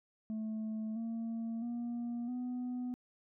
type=tone with pitch steps; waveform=sine; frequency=218.4 / 227.9 / 237.9 / 248.3 Hz; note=A3 / A#3 / A#3 / B3; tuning=-13 / -39 / +35 / +9 cents; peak=-33 dBFS; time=0.3-2.94 s; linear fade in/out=0 ms; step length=660 ms; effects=tanh soft clip ceiling -35 dBFS